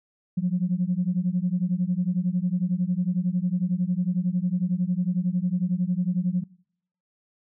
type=beating tone pair; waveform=sine; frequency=174.61 / 185.61 Hz; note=F3 / F#3; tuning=0 / +6 cents; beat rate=11 Hz; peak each=-24 dBFS; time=0.37-6.44 s; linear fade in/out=10 ms; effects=noise-tail reverb RT60 0.7 s tail -26 dB re dry + tanh soft clip ceiling -14 dBFS